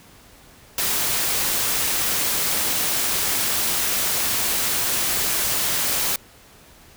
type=noise; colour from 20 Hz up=white; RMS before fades=-22 dBFS; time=0.78-6.16 s; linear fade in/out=2 ms; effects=pink hiss -49 dBFS RMS until 6.96 s